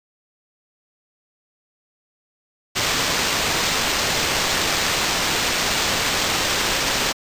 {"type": "noise with sample-and-hold", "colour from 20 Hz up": "violet", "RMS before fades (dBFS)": -21, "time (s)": [2.75, 7.13], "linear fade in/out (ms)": 20, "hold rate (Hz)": 11025, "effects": ["resampled to 32000 Hz"]}